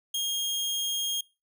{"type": "tone", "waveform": "sawtooth", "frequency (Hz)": 3244, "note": "G#7", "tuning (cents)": -41, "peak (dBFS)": -24, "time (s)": [0.14, 1.21], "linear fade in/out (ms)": 5, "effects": ["noise-tail reverb RT60 0.3 s tail -25 dB re dry"]}